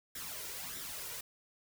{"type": "noise with flanger", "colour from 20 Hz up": "white", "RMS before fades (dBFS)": -43, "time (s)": [0.15, 1.21], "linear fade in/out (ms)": 5, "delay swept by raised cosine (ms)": [0.54, 2.14], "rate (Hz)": 1.6, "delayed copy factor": 0.6, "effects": []}